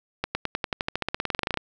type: accelerating click train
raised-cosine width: 0.3 ms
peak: -9 dBFS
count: 22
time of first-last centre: 0.24-1.573 s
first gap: 110 ms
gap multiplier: 0.94
effects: none